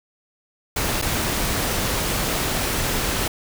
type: noise with dropouts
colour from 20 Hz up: pink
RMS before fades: -23 dBFS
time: 0.76-3.28 s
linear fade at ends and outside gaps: 5 ms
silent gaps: 1.016-1.022 s
effects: none